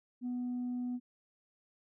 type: tone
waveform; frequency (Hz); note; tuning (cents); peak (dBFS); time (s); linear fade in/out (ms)
sine; 246.9; B3; 0; -32; 0.21-1; 50
effects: tanh soft clip ceiling -32 dBFS